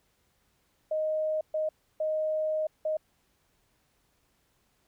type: tone bursts at uneven times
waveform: sine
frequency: 622.3 Hz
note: D#5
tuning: in tune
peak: -26 dBFS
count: 4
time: 0.91-1.41 / 1.54-1.69 / 2-2.67 / 2.85-2.97 s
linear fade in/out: 5 ms
effects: pink hiss -71 dBFS RMS until 4.87 s